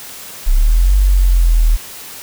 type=exponential two-way sweep; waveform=sine; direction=up then down; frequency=31.79 to 49 to 38.56 Hz; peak=-7 dBFS; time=0.46-1.77 s; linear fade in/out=20 ms; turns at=0.96 s; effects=white hiss -32 dBFS RMS until 2.22 s